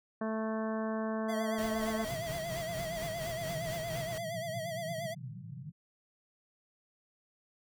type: harmonic tone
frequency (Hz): 220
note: A3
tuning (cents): 0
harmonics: 1 / 2 / 3 / 4 / 5 / 6 / 7 / 8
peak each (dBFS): -34 / -40 / -38 / -47 / -43 / -53 / -48 / -51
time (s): 0.21-2.05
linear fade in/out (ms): 5
type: tone with vibrato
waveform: square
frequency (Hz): 659.3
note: E5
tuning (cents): 0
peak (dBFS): -37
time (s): 1.28-5.15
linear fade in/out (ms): 20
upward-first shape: sine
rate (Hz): 8.6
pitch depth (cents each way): 74
type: noise with tremolo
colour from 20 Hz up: pink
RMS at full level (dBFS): -43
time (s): 1.58-4.18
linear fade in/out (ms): 2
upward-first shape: sine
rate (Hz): 4.3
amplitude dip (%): 50
type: band-pass noise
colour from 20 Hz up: pink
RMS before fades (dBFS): -44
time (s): 2.08-5.72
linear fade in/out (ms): 10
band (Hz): 110 to 190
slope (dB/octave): 96
effects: none